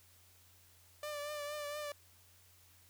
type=tone with vibrato; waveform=sawtooth; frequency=590 Hz; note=D5; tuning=8 cents sharp; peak=-36 dBFS; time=1.03-1.92 s; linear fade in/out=2 ms; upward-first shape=triangle; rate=4.3 Hz; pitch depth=39 cents each way; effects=added 89 Hz sine -67 dBFS peak until 2.89 s + white hiss -65 dBFS RMS until 2.89 s